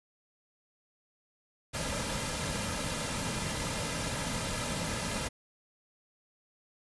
pink noise with comb filter, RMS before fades -34 dBFS, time 1.73-5.29 s, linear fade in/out 20 ms, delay 2.7 ms, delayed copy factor -0.55, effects resampled to 24000 Hz

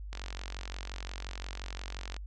click train, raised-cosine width 0.2 ms, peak -23 dBFS, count 94, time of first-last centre 0.13-2.165 s, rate 45.7 Hz, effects added 50 Hz sine -39 dBFS peak until 2.26 s + resampled to 22050 Hz

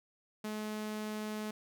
sawtooth tone, 213.7 Hz, G#3, 50 cents sharp, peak -33 dBFS, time 0.44-1.51 s, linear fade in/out 5 ms, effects none

